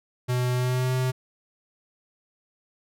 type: tone with pitch glide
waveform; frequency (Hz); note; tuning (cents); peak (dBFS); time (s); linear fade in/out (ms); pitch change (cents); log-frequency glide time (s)
square; 124.8 to 128.61; B2 to C3; +19 to -29; -23; 0.28-1.12; 20; +52; 0.54-0.94
effects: none